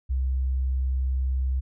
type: tone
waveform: sine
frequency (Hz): 65.1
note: C2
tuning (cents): -8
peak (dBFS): -22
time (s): 0.09-1.61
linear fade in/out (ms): 20
effects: none